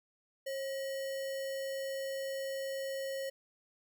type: tone with sample-and-hold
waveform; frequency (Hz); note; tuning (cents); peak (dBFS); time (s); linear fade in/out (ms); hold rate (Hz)
sine; 541; C#5; -42; -35; 0.46-3.3; 10; 2450
effects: none